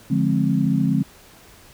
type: chord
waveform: sine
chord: D half-diminished seventh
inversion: none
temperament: just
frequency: 146.83 / 176.2 / 211.4 / 264.3 Hz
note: D3 / F3 / Ab3 / C4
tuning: 0 / +16 / +31 / +18 cents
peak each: -22 dBFS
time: 0.1-1.03 s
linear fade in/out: 10 ms
effects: pink hiss -48 dBFS RMS until 1.73 s